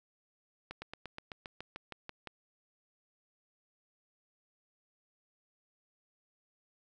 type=slowing click train; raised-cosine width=0.3 ms; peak=-26 dBFS; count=12; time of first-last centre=0.71-2.273 s; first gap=110 ms; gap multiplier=1.05; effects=none